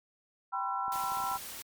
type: chord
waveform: sine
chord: C major seventh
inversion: second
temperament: equal with one note detuned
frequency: 784 / 987.8 / 1046.5 / 1350.1 Hz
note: G5 / B5 / C6 / E6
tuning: 0 / 0 / 0 / +41 cents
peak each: -36 / -35 / -40 / -35 dBFS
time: 0.52-1.38 s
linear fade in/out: 20 ms
type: clicks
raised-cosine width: 2 ms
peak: -38 dBFS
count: 9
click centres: 0.881 / 0.958 / 1.039 / 1.12 / 1.172 / 1.203 / 1.24 / 1.315 / 1.357 s
type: noise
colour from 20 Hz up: white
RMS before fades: -43 dBFS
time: 0.92-1.62 s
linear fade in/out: 0 ms
effects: MP3 96 kbps